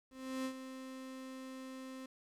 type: tone with ADSR envelope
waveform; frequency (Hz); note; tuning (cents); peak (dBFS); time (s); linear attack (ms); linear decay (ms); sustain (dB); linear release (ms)
35% pulse; 261.7; C4; 0; -34; 0.1-2.06; 350; 78; -10; 4
effects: low-pass 12000 Hz 12 dB/octave + 11-bit